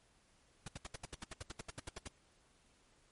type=noise bursts; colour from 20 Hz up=pink; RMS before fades=-44 dBFS; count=16; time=0.66-2.077 s; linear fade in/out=5 ms; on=22 ms; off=71 ms; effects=pink hiss -70 dBFS RMS until 3.11 s + MP3 48 kbps